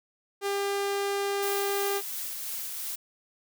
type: tone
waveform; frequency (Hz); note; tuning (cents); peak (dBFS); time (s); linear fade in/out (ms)
sawtooth; 399.7; G4; +34; -23; 0.41-2.02; 50
type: noise with tremolo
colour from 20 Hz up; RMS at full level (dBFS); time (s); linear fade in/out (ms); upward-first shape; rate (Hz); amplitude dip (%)
blue; -34; 1.42-2.96; 10; triangle; 2.9; 30
effects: none